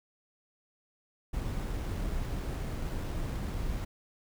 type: noise with sample-and-hold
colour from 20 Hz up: brown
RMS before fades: -34 dBFS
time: 1.33-3.85 s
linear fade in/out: 10 ms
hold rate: 8820 Hz
effects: none